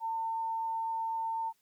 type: tone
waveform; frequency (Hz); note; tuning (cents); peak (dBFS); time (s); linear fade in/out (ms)
sine; 902; A5; +43; -31; 0-1.53; 50
effects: white hiss -73 dBFS RMS until 1.61 s